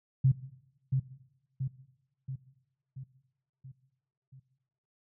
sine tone with echo, 132.8 Hz, C3, 26 cents sharp, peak -19 dBFS, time 0.24-0.32 s, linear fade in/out 10 ms, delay 680 ms, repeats 6, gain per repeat -5 dB, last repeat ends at 4.4 s, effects noise-tail reverb RT60 1.0 s tail -17 dB re dry

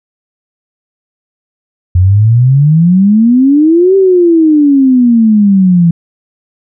sine exponential two-way sweep, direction up then down, 87.31 to 392 to 166 Hz, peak -3 dBFS, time 1.95-5.91 s, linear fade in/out 5 ms, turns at 3.96 s, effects none

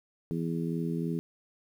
harmonic tone, 83.1 Hz, E2, 15 cents sharp, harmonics 2 / 3 / 4 / 5, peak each -31 / -35 / -37 / -39 dBFS, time 0.31-1.19 s, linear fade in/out 0 ms, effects 10-bit

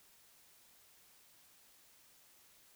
silence, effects white hiss -65 dBFS RMS until 2.75 s

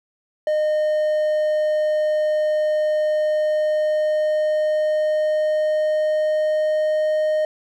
triangle tone with pitch glide, 612 to 617 Hz, D#5 to D#5, -29 to -15 cents, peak -15 dBFS, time 0.47-7.45 s, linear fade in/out 2 ms, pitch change +14 cents, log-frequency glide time 3.11-7.2 s, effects none

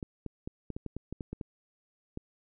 clicks, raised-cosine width 3 ms, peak -24 dBFS, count 12, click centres 0.028 / 0.263 / 0.475 / 0.703 / 0.765 / 0.863 / 0.966 / 1.126 / 1.208 / 1.33 / 1.412 / 2.174 s, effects none

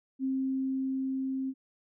sine tone with level ramp, 265.1 Hz, C4, 23 cents sharp, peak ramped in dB -27 to -30 dBFS, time 0.19-1.54 s, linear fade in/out 50 ms, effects none

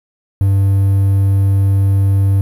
triangle tone, 98 Hz, G2, in tune, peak -7 dBFS, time 0.41-2.41 s, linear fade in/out 0 ms, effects 7-bit

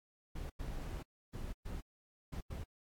brown noise bursts at uneven times, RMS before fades -42 dBFS, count 6, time 0.35-0.5 / 0.59-1.03 / 1.33-1.53 / 1.65-1.81 / 2.32-2.41 / 2.5-2.64 s, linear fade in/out 10 ms, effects AAC 64 kbps

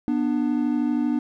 triangle tone pair together, 244.4 / 297.1 Hz, B3 / D4, -18 / +20 cents, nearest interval minor third, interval 338 cents, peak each -21 dBFS, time 0.08-1.19 s, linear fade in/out 0 ms, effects none

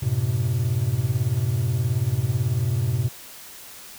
triangle chord, F# diminished, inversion none, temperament equal with one note detuned, 92.5 / 110 / 128.42 Hz, F#2 / A2 / C3, 0 / 0 / -32 cents, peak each -27 / -22 / -21 dBFS, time 0.02-3.09 s, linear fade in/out 10 ms, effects white hiss -42 dBFS RMS until 3.98 s

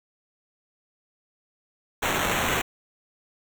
white noise with sample-and-hold, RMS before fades -25 dBFS, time 2.02-2.62 s, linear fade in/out 10 ms, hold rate 4900 Hz, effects none

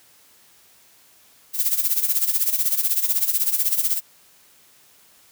violet noise with tremolo, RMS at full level -18 dBFS, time 1.53-4.01 s, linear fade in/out 50 ms, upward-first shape sine, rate 16 Hz, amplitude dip 75%, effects white hiss -54 dBFS RMS until 5.31 s + high-pass 60 Hz 12 dB/octave

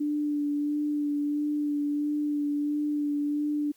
sine tone with vibrato, 293.7 Hz, D4, in tune, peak -25 dBFS, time 0-3.72 s, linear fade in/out 10 ms, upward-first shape sine, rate 1.5 Hz, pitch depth 18 cents each way, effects white hiss -64 dBFS RMS until 3.76 s

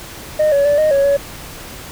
sine tone with pitch steps, 613 / 564 / 581 / 618 / 555 / 563 Hz, D#5 / C#5 / D5 / D#5 / C#5 / C#5, -26 / +30 / -19 / -12 / +2 / +27 cents, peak -8 dBFS, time 0.39-1.17 s, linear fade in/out 10 ms, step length 130 ms, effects tanh soft clip ceiling -9 dBFS + pink hiss -33 dBFS RMS until 1.91 s

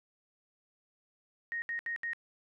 sine tone bursts, 1864.7 Hz, A#6, in tune, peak -33 dBFS, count 4, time 1.52-2.133 s, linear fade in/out 0 ms, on 100 ms, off 71 ms, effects none

